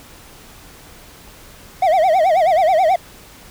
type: tone with vibrato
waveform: triangle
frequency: 692 Hz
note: F5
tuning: 16 cents flat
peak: -9 dBFS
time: 1.82-2.96 s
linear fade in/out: 5 ms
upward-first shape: sine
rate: 9.3 Hz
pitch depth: 200 cents each way
effects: pink hiss -42 dBFS RMS until 3.5 s